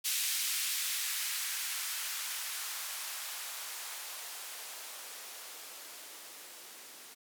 violet noise with band-pass filter sweep, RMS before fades -39 dBFS, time 0.04-7.15 s, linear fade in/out 20 ms, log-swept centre 2600 to 270 Hz, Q 0.91, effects none

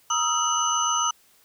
sine tone cluster, 945 / 1259 / 1346 / 2935 / 6110 Hz, A#5 / D#6 / E6 / F#7 / G8, +23 / +20 / +36 / -15 / -45 cents, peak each -29 / -25 / -30 / -29 / -26 dBFS, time 0.1-1.11 s, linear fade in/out 5 ms, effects white hiss -59 dBFS RMS until 1.44 s

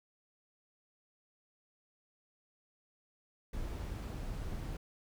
brown noise, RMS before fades -40 dBFS, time 3.53-4.77 s, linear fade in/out 5 ms, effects none

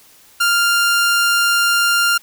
sawtooth tone, 1396.9 Hz, F6, in tune, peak -9 dBFS, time 0.4-2.18 s, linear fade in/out 10 ms, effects white hiss -48 dBFS RMS until 2.22 s

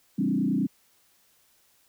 sine tone with frequency modulation, 233.1 Hz, A#3, in tune, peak -22 dBFS, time 0.18-0.67 s, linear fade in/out 10 ms, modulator 29.8 Hz, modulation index 2.1, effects white hiss -64 dBFS RMS until 1.88 s

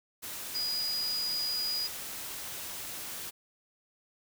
sine tone in noise, 4912 Hz, D#8, 23 cents flat, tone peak -30 dBFS, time 0.54-1.88 s, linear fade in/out 20 ms, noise white, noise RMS -40 dBFS, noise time 0.22-3.31 s, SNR +7 dB, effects none

